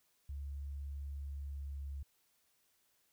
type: tone with pitch glide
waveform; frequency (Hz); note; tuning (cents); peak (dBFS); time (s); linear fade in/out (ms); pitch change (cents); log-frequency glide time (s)
sine; 70.4 to 69.87; C#2 to C#2; +27 to +14; -40; 0.29-2.03; 5; -13; 1.39-1.9
effects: white hiss -75 dBFS RMS until 3.12 s